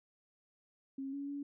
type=tone with pitch steps; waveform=sine; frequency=270.6 / 281.1 / 284.1 Hz; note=C#4 / C#4 / C#4; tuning=-42 / +24 / +43 cents; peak=-38 dBFS; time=0.98-1.43 s; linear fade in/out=5 ms; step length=150 ms; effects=none

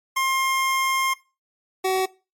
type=tone pair in turn; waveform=25% pulse; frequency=1063 / 377 Hz; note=C6 / F#4; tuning=+27 / +32 cents; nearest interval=octave + tritone; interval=1795 cents; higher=first; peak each=-16 dBFS; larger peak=neither; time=0.16-1.14 / 1.84-2.06 s; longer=first; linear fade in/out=10 ms; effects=noise-tail reverb RT60 0.3 s tail -21 dB re dry + MP3 64 kbps

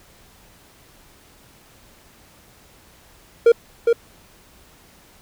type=tone with echo; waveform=triangle; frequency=466.2 Hz; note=A#4; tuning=in tune; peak=-6 dBFS; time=3.46-3.52 s; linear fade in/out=5 ms; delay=410 ms; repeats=1; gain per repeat=-4 dB; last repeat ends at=3.93 s; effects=pink hiss -51 dBFS RMS until 5.21 s

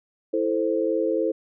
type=chord; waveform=sine; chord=A minor; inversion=second; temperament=equal; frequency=329.6 / 440 / 523.3 Hz; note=E4 / A4 / C5; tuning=0 / 0 / 0 cents; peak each=-25 dBFS; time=0.33-1.32 s; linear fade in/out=10 ms; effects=none

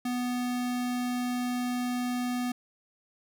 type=tone; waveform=square; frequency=246.9 Hz; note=B3; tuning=in tune; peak=-29 dBFS; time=0.05-2.52 s; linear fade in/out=5 ms; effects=none

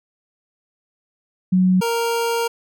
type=tone pair in turn; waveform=sine / 25% pulse; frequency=184.6 / 465.2 Hz; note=F#3 / A#4; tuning=-4 / -4 cents; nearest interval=octave + major third; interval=1600 cents; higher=second; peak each=-12 / -15 dBFS; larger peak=first; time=1.52-1.81 / 1.81-2.48 s; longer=second; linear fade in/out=10 ms; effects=none

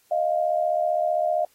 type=tone pair together; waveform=sine; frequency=622.3 / 697.8 Hz; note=D#5 / F5; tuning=0 / -2 cents; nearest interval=major second; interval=198 cents; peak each=-23 dBFS; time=0.11-1.45 s; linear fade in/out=5 ms; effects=white hiss -62 dBFS RMS until 1.54 s + AAC 48 kbps

